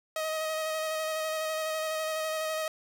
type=tone with vibrato; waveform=sawtooth; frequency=630 Hz; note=D#5; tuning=21 cents sharp; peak=-26 dBFS; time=0.16-2.68 s; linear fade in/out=2 ms; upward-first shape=square; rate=12 Hz; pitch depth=14 cents each way; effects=none